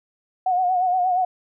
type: tone with vibrato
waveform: sine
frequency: 731 Hz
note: F#5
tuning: 21 cents flat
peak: -17 dBFS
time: 0.46-1.25 s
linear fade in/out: 5 ms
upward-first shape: sine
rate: 8.5 Hz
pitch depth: 52 cents each way
effects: none